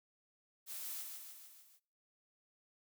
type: noise with echo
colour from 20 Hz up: blue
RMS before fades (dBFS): -45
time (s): 0.66-1.05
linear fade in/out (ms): 50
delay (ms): 150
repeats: 5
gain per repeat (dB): -4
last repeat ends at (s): 1.8
effects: noise-tail reverb RT60 0.5 s tail -23 dB re dry